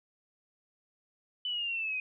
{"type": "exponential sweep", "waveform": "sine", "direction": "down", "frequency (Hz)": [3006, 2489], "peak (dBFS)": -31, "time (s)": [1.45, 2], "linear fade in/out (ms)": 2, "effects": []}